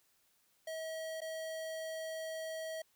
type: tone with dropouts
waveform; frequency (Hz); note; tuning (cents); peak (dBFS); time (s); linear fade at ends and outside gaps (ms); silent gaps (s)
square; 641; E5; -49; -40; 0.67-2.82; 5; 1.206-1.216
effects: white hiss -73 dBFS RMS until 2.95 s